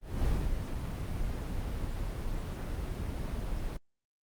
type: noise with ADSR envelope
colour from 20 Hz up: brown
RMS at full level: -29 dBFS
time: 0.01-3.77 s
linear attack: 250 ms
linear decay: 240 ms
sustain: -5 dB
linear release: 6 ms
effects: Opus 24 kbps